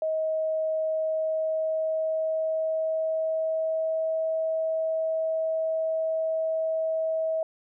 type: tone with pitch glide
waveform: sine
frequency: 633 to 642.2 Hz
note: D#5 to E5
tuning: +30 to -45 cents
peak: -24 dBFS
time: 0.02-7.43 s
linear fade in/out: 2 ms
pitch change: +25 cents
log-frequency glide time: 0.85-4.23 s
effects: none